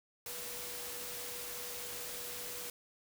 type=tone in noise; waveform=sine; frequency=486.8 Hz; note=B4; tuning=25 cents flat; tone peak=-51 dBFS; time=0.26-2.7 s; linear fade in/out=2 ms; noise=white; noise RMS=-43 dBFS; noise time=0.26-2.7 s; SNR=-11 dB; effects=none